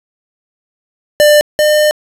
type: tone pair in turn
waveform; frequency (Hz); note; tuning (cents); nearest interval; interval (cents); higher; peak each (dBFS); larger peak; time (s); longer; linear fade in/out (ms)
square; 595 / 604; D5 / D5; +22 / +48; unison; 26; second; -5 / -8; first; 1.2-1.41 / 1.59-1.91; second; 0
effects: resampled to 32000 Hz + 7-bit